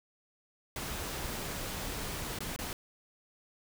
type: noise with dropouts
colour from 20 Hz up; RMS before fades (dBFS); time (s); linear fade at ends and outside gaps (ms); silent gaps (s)
pink; -38; 0.76-2.73; 1; 2.388-2.405 / 2.562-2.589
effects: none